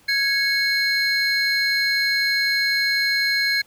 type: tone cluster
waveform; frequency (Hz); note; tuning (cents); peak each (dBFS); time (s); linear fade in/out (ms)
triangle; 1660 / 2200 / 4172; G#6 / C#7 / C8; -1 / -14 / -6; -21; 0.08-3.62; 10
effects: pink hiss -55 dBFS RMS until 3.66 s